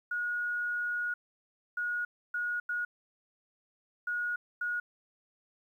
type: tone bursts at uneven times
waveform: sine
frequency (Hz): 1447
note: F#6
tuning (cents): -39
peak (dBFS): -30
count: 6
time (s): 0.11-1.14 / 1.77-2.05 / 2.34-2.6 / 2.69-2.85 / 4.07-4.36 / 4.61-4.8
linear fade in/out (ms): 5
effects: 11-bit